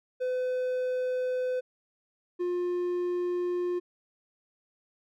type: tone pair in turn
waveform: triangle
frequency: 506 / 354.9 Hz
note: B4 / F4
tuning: +42 / +28 cents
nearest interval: tritone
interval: 614 cents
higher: first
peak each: -25 dBFS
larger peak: neither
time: 0.2-1.61 / 2.39-3.8 s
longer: neither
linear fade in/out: 20 ms
effects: none